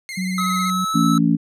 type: tone with vibrato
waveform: sawtooth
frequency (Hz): 2093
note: C7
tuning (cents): 0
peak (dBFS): -25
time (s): 0.09-0.7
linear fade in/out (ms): 0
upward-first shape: sine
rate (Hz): 16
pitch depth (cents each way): 56
type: tone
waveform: sine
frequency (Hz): 185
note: F#3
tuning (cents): 0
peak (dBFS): -21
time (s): 0.17-0.85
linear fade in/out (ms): 10
type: tone with pitch glide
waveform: square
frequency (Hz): 1279 to 1306.6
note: D#6 to E6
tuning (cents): +47 to -16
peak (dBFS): -21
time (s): 0.38-1.18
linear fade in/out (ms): 2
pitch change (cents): +37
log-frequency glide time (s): 0.54-0.96
type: harmonic tone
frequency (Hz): 56.3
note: A1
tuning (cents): +40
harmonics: 3 / 4 / 5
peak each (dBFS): -18 / -18 / -18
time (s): 0.94-1.37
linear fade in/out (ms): 20
effects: low-pass 12000 Hz 12 dB/octave